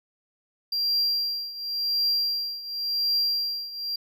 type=tone with tremolo; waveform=triangle; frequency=4750 Hz; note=D8; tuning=19 cents sharp; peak=-19 dBFS; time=0.72-3.96 s; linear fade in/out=5 ms; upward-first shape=triangle; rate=0.92 Hz; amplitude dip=85%; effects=none

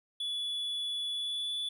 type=tone with pitch glide; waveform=triangle; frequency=3424 to 3456 Hz; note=A7 to A7; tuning=-48 to -32 cents; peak=-31 dBFS; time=0.2-1.69 s; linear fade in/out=5 ms; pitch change=+16 cents; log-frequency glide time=1.13-1.56 s; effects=none

